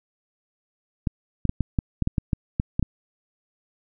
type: clicks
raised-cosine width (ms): 5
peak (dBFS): -9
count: 12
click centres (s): 1.072 / 1.453 / 1.494 / 1.607 / 1.788 / 2.023 / 2.074 / 2.182 / 2.332 / 2.599 / 2.795 / 2.827
effects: none